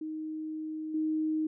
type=tone with level steps; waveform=sine; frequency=312.3 Hz; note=D#4; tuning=7 cents sharp; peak=-34 / -27 dBFS; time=0.01-1.47 s; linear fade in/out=5 ms; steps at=0.94 s; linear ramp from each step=5 ms; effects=none